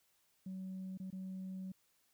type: tone with dropouts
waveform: sine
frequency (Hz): 188.2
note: F#3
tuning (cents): +30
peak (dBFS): -40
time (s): 0.46-1.72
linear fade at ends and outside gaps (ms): 5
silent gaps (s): 0.975-0.999 / 1.104-1.126
effects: tanh soft clip ceiling -39 dBFS + white hiss -75 dBFS RMS until 2.13 s